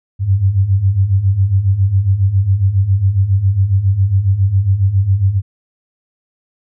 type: beating tone pair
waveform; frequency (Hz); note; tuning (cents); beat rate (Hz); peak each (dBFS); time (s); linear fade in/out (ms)
sine; 92.5 / 99.8; F#2 / G2; 0 / +32; 7.3; -16 / -11; 0.19-5.42; 50
effects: none